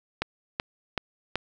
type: click train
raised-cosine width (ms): 0.3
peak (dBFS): -10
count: 4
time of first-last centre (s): 0.22-1.356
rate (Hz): 2.64
effects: none